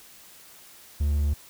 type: tone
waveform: triangle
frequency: 73 Hz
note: D2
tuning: 10 cents flat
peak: -19 dBFS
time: 1-1.34 s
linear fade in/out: 10 ms
effects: white hiss -50 dBFS RMS until 1.49 s